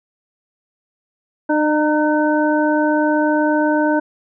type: harmonic tone with a mistuned harmonic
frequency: 302.6 Hz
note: D#4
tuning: 48 cents flat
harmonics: 1 / 2 / 3 / 5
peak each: -16 / -19 / -21 / -23 dBFS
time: 1.49-4 s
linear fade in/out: 10 ms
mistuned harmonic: 3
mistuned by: +24 cents
effects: none